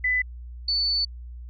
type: tone pair in turn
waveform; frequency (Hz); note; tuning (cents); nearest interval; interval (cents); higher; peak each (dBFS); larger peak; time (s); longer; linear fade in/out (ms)
sine; 2000 / 4490; B6 / C#8; +21 / +21; octave + major second; 1400; second; -20 / -21; first; 0.04-0.22 / 0.68-1.05; second; 5
effects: added 60 Hz sine -36 dBFS peak until 1.49 s